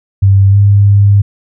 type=tone with pitch glide; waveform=sine; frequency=98 to 100.93 Hz; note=G2 to G#2; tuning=0 to -49 cents; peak=-3 dBFS; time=0.22-1.22 s; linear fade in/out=10 ms; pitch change=+51 cents; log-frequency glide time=0.5-0.57 s; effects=none